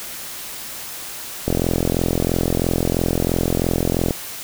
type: click train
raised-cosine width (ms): 2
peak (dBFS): -5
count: 114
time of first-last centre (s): 1.48-4.108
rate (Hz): 43
effects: white hiss -32 dBFS RMS until 4.43 s